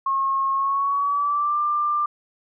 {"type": "tone with pitch glide", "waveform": "sine", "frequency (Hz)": [1084, 1189], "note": ["C#6", "D6"], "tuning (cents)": [-39, 21], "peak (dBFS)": -19, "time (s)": [0.06, 2.06], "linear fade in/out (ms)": 5, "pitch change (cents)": 160, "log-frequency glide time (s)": [0.53, 1.59], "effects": []}